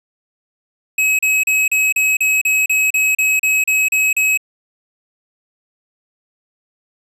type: tone bursts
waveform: square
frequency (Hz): 2558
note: D#7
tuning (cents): +47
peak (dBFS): -13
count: 14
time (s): 0.98-4.375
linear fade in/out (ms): 5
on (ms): 210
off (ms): 35
effects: resampled to 32000 Hz + 9-bit